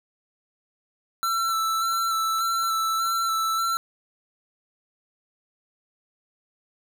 square tone with vibrato, 1335 Hz, E6, 22 cents sharp, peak -23 dBFS, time 1.23-3.77 s, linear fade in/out 0 ms, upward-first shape square, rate 1.7 Hz, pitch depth 17 cents each way
clicks, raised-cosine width 0.2 ms, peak -38 / -28 dBFS, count 2, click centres 2.371 / 2.386 s
effects none

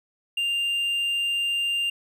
triangle tone, 2794 Hz, F7, in tune, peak -21 dBFS, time 0.37-1.9 s, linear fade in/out 5 ms, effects none

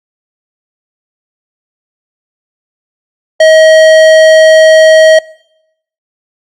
sine tone with tanh clipping, 634 Hz, D#5, 32 cents sharp, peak -3 dBFS, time 3.4-5.19 s, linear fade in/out 5 ms, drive 17 dB, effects noise-tail reverb RT60 0.8 s tail -23 dB re dry + Opus 48 kbps

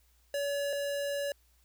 square tone pair in turn, 568 / 568 Hz, C#5 / C#5, +42 / +42 cents, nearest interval unison, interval 0 cents, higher neither, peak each -31 / -32 dBFS, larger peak first, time 0.34-0.73 / 0.73-1.32 s, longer second, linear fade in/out 2 ms, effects added 60 Hz sine -65 dBFS peak until 1.64 s + white hiss -70 dBFS RMS until 1.64 s

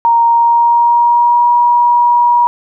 sine tone with pitch glide, 932.3 to 959.1 Hz, A#5 to A#5, 0 to +49 cents, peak -6 dBFS, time 0.05-2.47 s, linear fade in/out 0 ms, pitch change +49 cents, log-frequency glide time 0.25-1.49 s, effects none

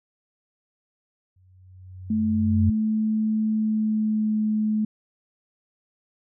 sine tone with exponential growth, 92.5 Hz, F#2, in tune, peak -16 dBFS, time 1.36-2.7 s, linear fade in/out 5 ms, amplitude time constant 290 ms
sine tone with pitch glide, 217.3 to 214.8 Hz, A3 to A3, -21 to -41 cents, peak -20 dBFS, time 2.1-4.85 s, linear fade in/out 5 ms, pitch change -20 cents, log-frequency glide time 3.51-4.4 s
effects none

